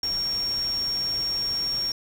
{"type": "tone in noise", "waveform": "sine", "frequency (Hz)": 5540, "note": "F8", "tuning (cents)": -15, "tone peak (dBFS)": -24, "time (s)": [0.03, 1.92], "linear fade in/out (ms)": 2, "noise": "pink", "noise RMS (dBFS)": -40, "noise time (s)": [0.03, 1.92], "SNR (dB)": 13, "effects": []}